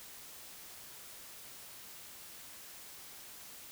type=silence; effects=white hiss -51 dBFS RMS until 3.71 s